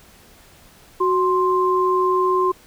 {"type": "tone pair together", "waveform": "sine", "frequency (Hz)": [370, 1048.7], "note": ["F#4", "C6"], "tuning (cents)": [0, 4], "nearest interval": "octave + tritone", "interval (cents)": 1804, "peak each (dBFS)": -18, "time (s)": [1, 2.52], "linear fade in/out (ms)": 10, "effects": ["pink hiss -49 dBFS RMS until 2.66 s"]}